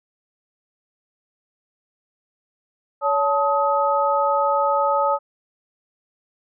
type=tone cluster; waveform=sine; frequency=564 / 874 / 1264 Hz; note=C#5 / A5 / D#6; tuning=+30 / -12 / +27 cents; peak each=-21 dBFS; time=3.01-5.19 s; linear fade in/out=50 ms; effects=none